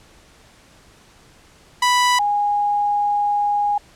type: tone pair in turn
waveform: sawtooth / sine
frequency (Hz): 987.8 / 822.5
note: B5 / G#5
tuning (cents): 0 / -17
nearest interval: minor third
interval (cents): 317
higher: first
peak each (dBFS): -10 / -16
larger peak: first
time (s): 1.82-2.19 / 2.19-3.78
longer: second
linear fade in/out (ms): 5
effects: pink hiss -50 dBFS RMS until 3.95 s + low-pass 9000 Hz 12 dB/octave